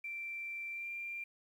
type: tone with pitch glide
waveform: sine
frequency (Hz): 2349 to 2378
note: D7 to D7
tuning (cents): 0 to +21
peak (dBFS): -39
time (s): 0.04-1.24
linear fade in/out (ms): 5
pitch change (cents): +21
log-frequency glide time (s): 0.71-0.89
effects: 11-bit